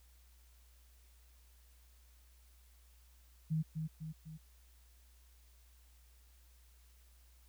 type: tone with echo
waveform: sine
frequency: 157.8 Hz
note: D#3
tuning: 25 cents sharp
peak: -31 dBFS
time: 3.5-3.63 s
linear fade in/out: 20 ms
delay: 250 ms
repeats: 3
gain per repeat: -5 dB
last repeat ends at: 4.38 s
effects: added 60 Hz sine -61 dBFS peak until 7.48 s + white hiss -70 dBFS RMS until 7.48 s